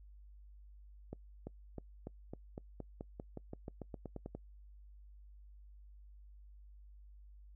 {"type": "accelerating click train", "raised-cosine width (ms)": 2, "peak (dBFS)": -30, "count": 18, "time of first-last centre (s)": [1.13, 4.35], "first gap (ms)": 340, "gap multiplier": 0.92, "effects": ["noise-tail reverb RT60 0.1 s tail -25 dB re dry", "added 50 Hz sine -54 dBFS peak until 7.55 s"]}